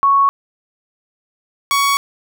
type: tone pair in turn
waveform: sine / sawtooth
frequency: 1108.7 / 1119.6 Hz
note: C#6 / C#6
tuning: 0 / +17 cents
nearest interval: unison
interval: 17 cents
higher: second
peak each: -9 dBFS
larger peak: neither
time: 0.03-0.29 / 1.71-1.97 s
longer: neither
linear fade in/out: 0 ms
effects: none